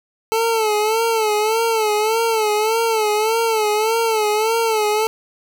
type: tone with vibrato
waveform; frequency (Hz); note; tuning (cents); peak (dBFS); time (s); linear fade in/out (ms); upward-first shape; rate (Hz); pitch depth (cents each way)
25% pulse; 439.3; A4; -3; -12; 0.32-5.07; 0; sine; 1.7; 80
effects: none